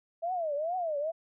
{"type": "tone with vibrato", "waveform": "sine", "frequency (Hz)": 650, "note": "E5", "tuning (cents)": -24, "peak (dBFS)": -29, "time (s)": [0.22, 1.12], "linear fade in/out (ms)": 20, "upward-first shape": "triangle", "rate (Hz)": 2.3, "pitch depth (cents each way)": 260, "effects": []}